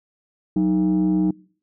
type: tone pair together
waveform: sine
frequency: 184.98 / 311.1 Hz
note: F#3 / D#4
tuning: 0 / 0 cents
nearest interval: major sixth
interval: 900 cents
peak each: -17 dBFS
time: 0.56-1.31 s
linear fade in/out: 5 ms
effects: noise-tail reverb RT60 0.5 s tail -26 dB re dry + tanh soft clip ceiling -13 dBFS